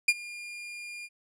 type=tone with ADSR envelope; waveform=40% pulse; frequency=2414 Hz; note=D7; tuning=47 cents sharp; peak=-16 dBFS; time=0.08-1.09 s; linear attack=6 ms; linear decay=44 ms; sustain=-22 dB; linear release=44 ms; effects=low-pass 11000 Hz 12 dB/octave